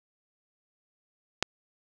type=click; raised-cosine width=0.2 ms; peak=-6 dBFS; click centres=1.426 s; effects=none